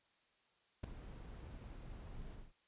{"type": "noise with ADSR envelope", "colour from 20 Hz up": "brown", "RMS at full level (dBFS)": -36, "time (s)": [0.83, 2.53], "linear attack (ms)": 11, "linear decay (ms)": 5, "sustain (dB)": -14, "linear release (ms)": 210, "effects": ["white hiss -75 dBFS RMS until 2.67 s", "resampled to 8000 Hz"]}